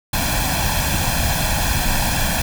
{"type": "noise with comb filter", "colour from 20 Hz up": "pink", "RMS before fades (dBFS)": -19, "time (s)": [0.13, 2.42], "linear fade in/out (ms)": 5, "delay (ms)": 1.2, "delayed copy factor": 0.75, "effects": []}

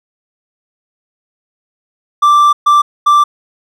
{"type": "tone bursts at uneven times", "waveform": "triangle", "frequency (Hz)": 1174.7, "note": "D6", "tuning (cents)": 0, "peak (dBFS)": -3, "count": 3, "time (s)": [[2.22, 2.53], [2.66, 2.82], [3.06, 3.24]], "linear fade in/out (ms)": 10, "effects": []}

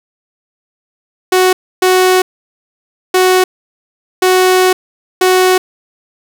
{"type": "tone bursts at uneven times", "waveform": "sawtooth", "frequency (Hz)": 370, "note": "F#4", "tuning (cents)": 0, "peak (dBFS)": -3, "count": 5, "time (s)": [[1.32, 1.53], [1.82, 2.22], [3.14, 3.44], [4.22, 4.73], [5.21, 5.58]], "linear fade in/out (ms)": 5, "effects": []}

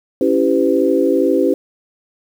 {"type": "chord", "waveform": "sine", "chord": "C# half-diminished seventh", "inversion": "none", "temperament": "equal with one note detuned", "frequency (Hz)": [277.2, 329.6, 392, 506.3], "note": ["C#4", "E4", "G4", "B4"], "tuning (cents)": [0, 0, 0, 43], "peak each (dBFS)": -17, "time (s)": [0.21, 1.54], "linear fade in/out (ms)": 2, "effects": ["7-bit"]}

